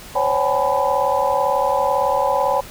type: tone cluster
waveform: sine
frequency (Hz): 524 / 562 / 777 / 849 / 996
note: C5 / C#5 / G5 / G#5 / B5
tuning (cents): +2 / +24 / -16 / +38 / +14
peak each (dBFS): -23 / -21 / -23 / -22 / -21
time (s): 0.15-2.61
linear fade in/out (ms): 10
effects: pink hiss -38 dBFS RMS until 2.7 s